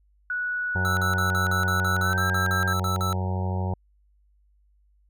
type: tone with pitch glide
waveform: sine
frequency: 1471 to 1594.9 Hz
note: F#6 to G6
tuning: -11 to +29 cents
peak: -25 dBFS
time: 0.3-2.73 s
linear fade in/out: 2 ms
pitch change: +140 cents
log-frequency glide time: 2.01-2.23 s
type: harmonic tone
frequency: 92.8 Hz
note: F#2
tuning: 6 cents sharp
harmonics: 1 / 2 / 4 / 5 / 6 / 7 / 8 / 9 / 10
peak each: -25 / -32 / -38 / -42 / -40 / -44 / -40 / -39 / -39 dBFS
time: 0.75-3.74 s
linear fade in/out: 5 ms
type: tone bursts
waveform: square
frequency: 1318.5 Hz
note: E6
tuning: in tune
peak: -27 dBFS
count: 14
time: 0.85-3.128 s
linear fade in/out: 0 ms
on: 120 ms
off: 46 ms
effects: added 50 Hz sine -59 dBFS peak until 5.09 s